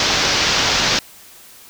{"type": "low-pass noise", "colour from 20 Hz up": "white", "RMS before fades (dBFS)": -17, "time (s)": [0, 0.99], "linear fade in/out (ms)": 2, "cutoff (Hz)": 6000, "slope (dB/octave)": 48, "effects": ["white hiss -43 dBFS RMS until 1.69 s"]}